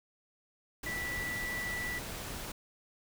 sine tone in noise, 1963 Hz, B6, 11 cents flat, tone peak -35 dBFS, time 0.86-1.99 s, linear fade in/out 5 ms, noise pink, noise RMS -41 dBFS, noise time 0.83-2.52 s, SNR +3 dB, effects none

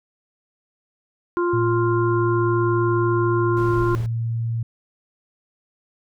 harmonic tone, 349.2 Hz, F4, in tune, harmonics 1 / 3 / 4, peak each -19 / -25 / -30 dBFS, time 1.37-3.95 s, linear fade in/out 0 ms
sine tone, 115.1 Hz, A#2, 22 cents flat, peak -21 dBFS, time 1.53-4.63 s, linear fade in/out 5 ms
brown noise, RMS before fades -32 dBFS, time 3.57-4.06 s, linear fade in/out 0 ms
effects none

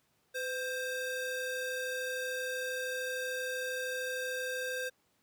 45% pulse ring-modulated tone, 1047 Hz, C6, 1 cent sharp, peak -31 dBFS, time 0.34-4.9 s, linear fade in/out 20 ms, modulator 540 Hz, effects pink hiss -73 dBFS RMS until 5.22 s + high-pass 100 Hz 12 dB/octave

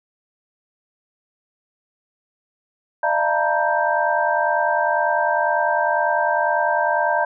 sine tone cluster, 602 / 684 / 904 / 954 / 1572 Hz, D5 / F5 / A5 / A#5 / G6, +43 / -36 / +47 / +40 / +4 cents, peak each -23 dBFS, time 3.03-7.25 s, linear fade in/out 5 ms, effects none

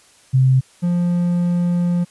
sine / triangle tone pair in turn, 130.81 / 175.04 Hz, C3 / F3, 0 / +4 cents, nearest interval perfect fourth, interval 504 cents, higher second, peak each -10 / -13 dBFS, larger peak first, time 0.33-0.61 / 0.82-2.05 s, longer second, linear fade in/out 20 ms, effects white hiss -51 dBFS RMS until 2.1 s + resampled to 24000 Hz

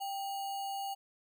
sine tone with sample-and-hold, 788 Hz, G5, 9 cents sharp, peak -35 dBFS, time 0-0.95 s, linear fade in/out 20 ms, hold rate 3675 Hz, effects none

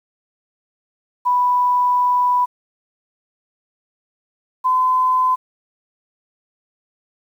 sine tone pair in turn, 987.8 / 1019.7 Hz, B5 / C6, 0 / -45 cents, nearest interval minor second, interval 55 cents, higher second, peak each -13 dBFS, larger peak neither, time 1.25-2.46 / 4.64-5.36 s, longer first, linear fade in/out 20 ms, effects 8-bit

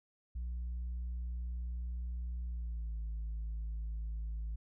sine tone with pitch glide, 60.2 to 54.57 Hz, B1 to A1, -44 to -14 cents, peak -34 dBFS, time 0.35-4.56 s, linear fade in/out 10 ms, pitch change -170 cents, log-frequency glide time 2.46-2.99 s, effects tanh soft clip ceiling -35 dBFS

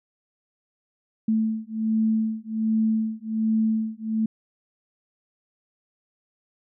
sine beating tone pair, 219.7 / 221 Hz, A3 / A3, -2 / +8 cents, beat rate 1.3 Hz, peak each -24 dBFS, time 1.28-4.26 s, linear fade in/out 5 ms, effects none

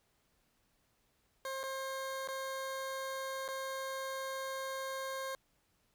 20% pulse tone with dropouts, 533 Hz, C5, 32 cents sharp, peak -33 dBFS, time 1.45-5.35 s, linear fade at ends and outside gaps 1 ms, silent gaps 1.632-1.637 / 2.275-2.286 / 3.48-3.486 s, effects pink hiss -75 dBFS RMS until 5.94 s

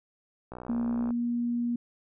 click train, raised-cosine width 1 ms, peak -26 dBFS, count 37, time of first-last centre 0.52-1.106 s, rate 61.4 Hz
sine tone with pitch glide, 236.1 to 238.6 Hz, A#3 to A#3, +22 to +41 cents, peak -26 dBFS, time 0.69-1.76 s, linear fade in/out 5 ms, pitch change +19 cents, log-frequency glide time 0.88-1.25 s
effects none

